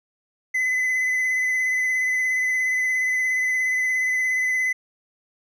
triangle tone with vibrato, 2022 Hz, B6, 40 cents sharp, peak -18 dBFS, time 0.54-4.73 s, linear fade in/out 10 ms, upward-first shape sine, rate 17 Hz, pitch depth 20 cents each way, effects none

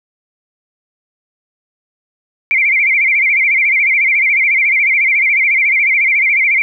sine tone with vibrato, 2217 Hz, C#7, in tune, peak -9 dBFS, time 2.51-6.62 s, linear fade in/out 0 ms, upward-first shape sine, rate 14 Hz, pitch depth 130 cents each way, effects none

